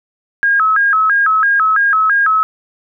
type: tone with vibrato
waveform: sine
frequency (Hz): 1447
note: F#6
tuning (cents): -39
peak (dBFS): -9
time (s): 0.43-2.43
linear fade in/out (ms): 0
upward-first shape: square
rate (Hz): 3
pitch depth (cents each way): 200
effects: none